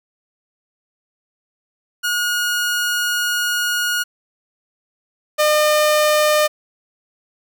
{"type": "tone pair in turn", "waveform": "sawtooth", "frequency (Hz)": [1440, 605.4], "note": ["F#6", "D#5"], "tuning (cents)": [-47, -48], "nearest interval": "octave + minor third", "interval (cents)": 1501, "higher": "first", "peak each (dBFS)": [-14, -9], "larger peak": "second", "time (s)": [[2.03, 4.04], [5.38, 6.48]], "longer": "first", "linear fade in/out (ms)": 20, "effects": []}